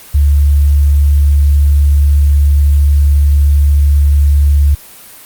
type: tone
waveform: sine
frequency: 71.9 Hz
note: D2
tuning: 36 cents flat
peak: -5 dBFS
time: 0.14-4.75 s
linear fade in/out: 10 ms
effects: white hiss -35 dBFS RMS until 5.25 s + Opus 32 kbps